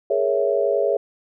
sine chord, A# half-diminished seventh, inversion third, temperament equal, 415.3 / 466.2 / 554.4 / 659.3 Hz, G#4 / A#4 / C#5 / E5, 0 / 0 / 0 / 0 cents, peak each -22 / -25 / -21 / -24 dBFS, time 0.1-0.97 s, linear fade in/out 5 ms, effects none

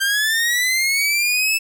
sawtooth linear sweep, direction up, 1568 to 2637 Hz, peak -13 dBFS, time 0-1.59 s, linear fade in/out 20 ms, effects none

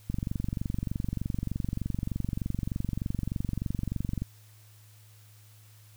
click train, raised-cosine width 5 ms, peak -18 dBFS, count 97, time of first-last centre 0.1-4.22 s, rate 23.3 Hz, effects added 106 Hz sine -53 dBFS peak until 5.96 s + white hiss -60 dBFS RMS until 5.96 s

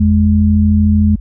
sine tone pair together, 83.34 / 210 Hz, E2 / G#3, +19 / +19 cents, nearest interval octave + major third, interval 1600 cents, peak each -10 dBFS, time 0-1.16 s, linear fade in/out 10 ms, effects added 50 Hz sine -25 dBFS peak until 1.2 s

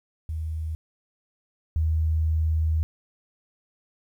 sine tone pair in turn, 79.3 / 79.3 Hz, D#2 / D#2, +33 / +33 cents, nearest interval unison, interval 0 cents, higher neither, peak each -27 / -20 dBFS, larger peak second, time 0.29-0.75 / 1.76-2.83 s, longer second, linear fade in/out 0 ms, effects 10-bit

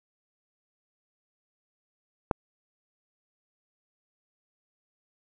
click, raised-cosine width 1 ms, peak -9 dBFS, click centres 2.312 s, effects none

